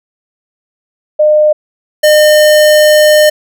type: tone pair in turn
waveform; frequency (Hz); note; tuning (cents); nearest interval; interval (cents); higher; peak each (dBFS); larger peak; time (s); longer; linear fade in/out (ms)
sine / square; 607 / 607; D#5 / D#5; -43 / -43; unison; 0; neither; -4; neither; 1.19-1.53 / 2.03-3.3; second; 10
effects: none